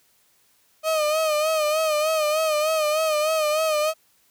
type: tone with vibrato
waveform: 35% pulse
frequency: 619 Hz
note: D#5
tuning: 9 cents flat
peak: -18 dBFS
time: 0.83-3.94 s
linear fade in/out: 50 ms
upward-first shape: sine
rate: 3.3 Hz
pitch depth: 60 cents each way
effects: white hiss -62 dBFS RMS until 4.3 s